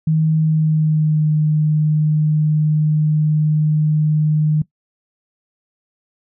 sine tone with pitch glide, 157.7 to 153.12 Hz, D#3 to D#3, +24 to -27 cents, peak -12 dBFS, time 0.07-4.62 s, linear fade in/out 5 ms, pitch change -51 cents, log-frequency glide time 0.36-1.3 s, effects noise-tail reverb RT60 0.1 s tail -19 dB re dry

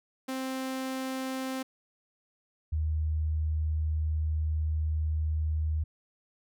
sawtooth / sine tone pair in turn, 262.3 / 77.8 Hz, C4 / D#2, +4 / 0 cents, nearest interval octave + major sixth, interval 2104 cents, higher first, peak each -28 / -26 dBFS, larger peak second, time 0.28-1.63 / 2.72-5.84 s, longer second, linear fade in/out 10 ms, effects none

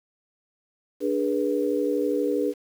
sine chord, G# diminished, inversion second, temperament equal with one note detuned, 293.7 / 415.3 / 487.6 Hz, D4 / G#4 / B4, 0 / 0 / -22 cents, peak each -26 dBFS, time 1-2.54 s, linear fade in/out 50 ms, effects 8-bit

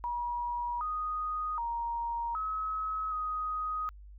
sine tone with pitch steps, 960 / 1243 / 937 / 1281 / 1252 Hz, B5 / D#6 / A#5 / E6 / D#6, -49 / -2 / +9 / -50 / +10 cents, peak -31 dBFS, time 0.04-3.89 s, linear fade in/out 0 ms, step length 770 ms, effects added 50 Hz sine -47 dBFS peak until 4.18 s

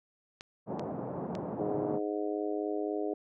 clicks, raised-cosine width 0.2 ms, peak -26 dBFS, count 3, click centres 0.409 / 0.795 / 1.352 s
pink band-pass noise, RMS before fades -37 dBFS, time 0.66-2 s, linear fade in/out 50 ms, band 140 to 850 Hz, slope 24 dB/octave
harmonic tone, 103.83 Hz, G#2, in tune, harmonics 3 / 4 / 5 / 6 / 7, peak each -35 / -34 / -41 / -40 / -42 dBFS, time 1.59-3.14 s, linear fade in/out 5 ms
effects none

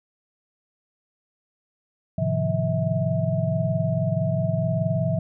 sine tone cluster, 109.4 / 134 / 155.6 / 174.6 / 646 Hz, A2 / C3 / D#3 / F3 / E5, -9 / +42 / 0 / 0 / -35 cents, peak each -27 dBFS, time 2.18-5.19 s, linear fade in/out 5 ms, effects none

